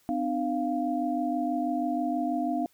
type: tone cluster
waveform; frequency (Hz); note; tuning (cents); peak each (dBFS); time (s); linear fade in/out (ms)
sine; 255.4 / 301.6 / 696; C4 / D4 / F5; -42 / +46 / -6; -30; 0.09-2.66; 0
effects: white hiss -65 dBFS RMS until 2.73 s